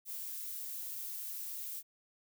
violet noise, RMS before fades -42 dBFS, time 0.05-1.83 s, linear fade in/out 50 ms, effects none

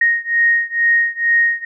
sine beating tone pair, 1864.7 / 1866.9 Hz, A#6 / A#6, 0 / +2 cents, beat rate 2.2 Hz, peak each -15 / -16 dBFS, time 0.01-1.65 s, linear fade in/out 5 ms, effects none

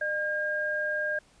sine tone pair together, 605 / 1615.2 Hz, D#5 / G#6, -49 / -49 cents, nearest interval octave + perfect fourth, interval 1700 cents, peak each -32 / -28 dBFS, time 0.01-1.19 s, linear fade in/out 5 ms, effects pink hiss -61 dBFS RMS until 1.4 s + resampled to 22050 Hz

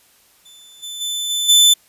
sawtooth tone with level steps, 3520 Hz, A7, in tune, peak -39 / -25 / -18 / -15 / -5 dBFS, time 0.45-1.74 s, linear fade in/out 10 ms, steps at 0.82 / 1 / 1.29 / 1.48 s, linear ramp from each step 20 ms, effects white hiss -54 dBFS RMS until 1.88 s + resampled to 32000 Hz

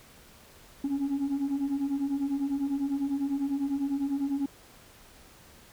sine beating tone pair, 270.5 / 280.5 Hz, C#4 / C#4, -42 / +21 cents, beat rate 10 Hz, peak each -30 / -26 dBFS, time 0.84-4.46 s, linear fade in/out 5 ms, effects tanh soft clip ceiling -24 dBFS + pink hiss -54 dBFS RMS until 5.72 s

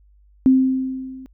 sine tone with level ramp, 261.6 Hz, C4, in tune, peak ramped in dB -8 to -35 dBFS, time 0.46-1.26 s, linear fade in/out 0 ms, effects added 50 Hz sine -50 dBFS peak until 1.33 s

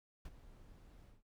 brown noise with ADSR envelope, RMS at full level -44 dBFS, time 0.25-1.23 s, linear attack 4 ms, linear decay 38 ms, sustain -14 dB, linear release 170 ms, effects none

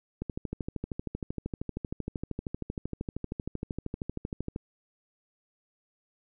click train, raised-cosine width 3 ms, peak -20 dBFS, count 57, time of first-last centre 0.22-4.561 s, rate 12.9 Hz, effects none

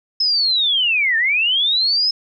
sine linear two-way sweep, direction down then up, 5200 to 1760 to 5200 Hz, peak -14 dBFS, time 0.2-2.11 s, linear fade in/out 5 ms, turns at 1.17 s, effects none

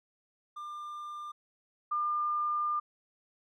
triangle / sine tone pair in turn, 1197 / 1201.8 Hz, D6 / D6, +33 / +40 cents, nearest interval unison, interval 7 cents, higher second, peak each -37 / -28 dBFS, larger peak second, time 0.56-1.32 / 1.91-2.8 s, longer second, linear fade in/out 10 ms, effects none

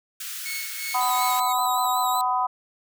white high-pass noise, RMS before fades -34 dBFS, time 0.2-1.4 s, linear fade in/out 5 ms, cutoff 1300 Hz, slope 48 dB/octave
sawtooth tone with tremolo, 2200 Hz, C#7, 14 cents flat, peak -26 dBFS, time 0.45-1.53 s, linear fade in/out 10 ms, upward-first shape sine, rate 2.8 Hz, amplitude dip 75%
harmonic tone, 250.4 Hz, B3, 24 cents sharp, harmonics 3 / 4 / 5, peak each -25 / -23 / -28 dBFS, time 0.94-2.47 s, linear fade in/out 10 ms
15% pulse tone with vibrato, 3910 Hz, B7, 18 cents flat, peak -23 dBFS, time 1.01-2.21 s, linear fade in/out 0 ms, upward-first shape sine, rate 5.3 Hz, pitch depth 50 cents each way
effects none

